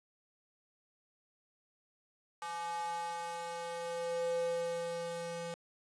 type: tone with high-pass filter sweep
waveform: square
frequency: 169.8 Hz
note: F3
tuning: 48 cents flat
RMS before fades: -38 dBFS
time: 2.42-5.54 s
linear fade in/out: 0 ms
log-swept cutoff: 970 to 340 Hz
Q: 5.3
effects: resampled to 22050 Hz + 9-bit